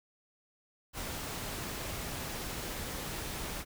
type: noise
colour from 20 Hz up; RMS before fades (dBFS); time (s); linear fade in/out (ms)
pink; -39; 0.93-3.65; 50
effects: none